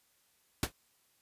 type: noise with exponential decay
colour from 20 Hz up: pink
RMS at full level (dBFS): -26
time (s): 0.63-0.72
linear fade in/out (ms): 1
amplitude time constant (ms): 18
effects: white hiss -71 dBFS RMS until 1.21 s + resampled to 32000 Hz